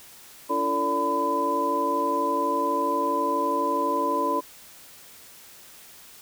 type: tone cluster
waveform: sine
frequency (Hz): 284.9 / 337 / 449.5 / 577 / 1006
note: C#4 / E4 / A4 / D5 / B5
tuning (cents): +48 / +38 / +37 / -31 / +32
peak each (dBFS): -31 / -31 / -31 / -30 / -24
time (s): 0.49-4.41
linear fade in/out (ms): 20
effects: white hiss -48 dBFS RMS until 6.21 s